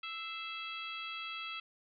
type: harmonic tone with a mistuned harmonic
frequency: 659.3 Hz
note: E5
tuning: in tune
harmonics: 2 / 3 / 4 / 5 / 6 / 7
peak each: -45 / -51 / -43 / -45 / -54 / -58 dBFS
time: 0.03-1.6 s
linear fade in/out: 5 ms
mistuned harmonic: 3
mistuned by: +70 cents
effects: none